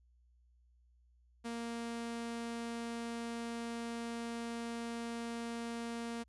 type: tone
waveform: sawtooth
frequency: 233.1 Hz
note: A#3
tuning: in tune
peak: -35 dBFS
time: 1.44-6.24 s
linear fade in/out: 20 ms
effects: added 60 Hz sine -65 dBFS peak until 6.28 s + resampled to 24000 Hz